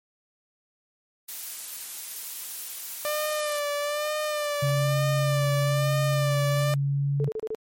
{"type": "noise", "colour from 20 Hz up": "blue", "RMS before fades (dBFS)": -35, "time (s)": [1.28, 3.6], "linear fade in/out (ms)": 10}
{"type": "tone with vibrato", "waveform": "sawtooth", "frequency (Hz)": 594, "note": "D5", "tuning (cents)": 20, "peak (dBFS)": -22, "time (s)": [3.05, 6.74], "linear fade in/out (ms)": 0, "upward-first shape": "sine", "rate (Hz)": 1.1, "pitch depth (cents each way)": 42}
{"type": "tone with pitch glide", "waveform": "sine", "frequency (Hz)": [138.2, 140.94], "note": ["C#3", "C#3"], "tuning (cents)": [-5, 29], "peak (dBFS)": -22, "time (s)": [4.62, 7.29], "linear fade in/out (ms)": 10, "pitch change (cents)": 34, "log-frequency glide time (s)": [6.32, 7.13]}
{"type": "tone bursts", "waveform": "sine", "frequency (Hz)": 437.9, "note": "A4", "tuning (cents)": -8, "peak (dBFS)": -27, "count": 5, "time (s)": [7.2, 7.548], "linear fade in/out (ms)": 0, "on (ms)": 44, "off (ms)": 32}
{"effects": ["MP3 64 kbps"]}